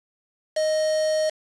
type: tone with quantisation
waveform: triangle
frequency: 622.3 Hz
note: D#5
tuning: in tune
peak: -18 dBFS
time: 0.56-1.3 s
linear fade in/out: 10 ms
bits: 5
effects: resampled to 22050 Hz